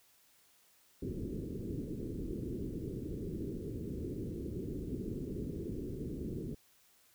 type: low-pass noise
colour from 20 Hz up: white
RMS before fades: -40 dBFS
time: 1.02-6.55 s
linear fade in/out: 5 ms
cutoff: 410 Hz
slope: 48 dB/octave
effects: white hiss -67 dBFS RMS until 7.14 s